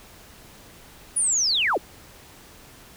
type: linear sweep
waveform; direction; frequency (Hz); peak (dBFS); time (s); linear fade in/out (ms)
sine; down; 9890 to 232.4; -19; 1.16-1.78; 10
effects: pink hiss -48 dBFS RMS until 2.96 s